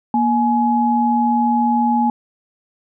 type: tone pair together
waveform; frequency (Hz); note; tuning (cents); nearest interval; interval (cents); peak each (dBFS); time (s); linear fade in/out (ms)
sine; 236.5 / 842.8; A#3 / G#5; +25 / +25; octave + minor seventh; 2200; -16; 0.14-2.1; 2
effects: none